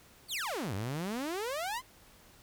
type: exponential two-way sweep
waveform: sawtooth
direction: down then up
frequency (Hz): 4900 to 92.5 to 1069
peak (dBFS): -30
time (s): 0.28-1.82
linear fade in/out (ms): 50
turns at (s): 0.74
effects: pink hiss -59 dBFS RMS until 2.42 s